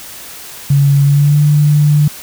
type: tone with pitch glide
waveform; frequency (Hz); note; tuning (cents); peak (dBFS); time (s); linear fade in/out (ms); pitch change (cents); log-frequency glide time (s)
sine; 140.6 to 148.19; C#3 to D3; +25 to +16; -6; 0.7-2.08; 5; +91; 1.03-1.41
effects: white hiss -31 dBFS RMS until 2.22 s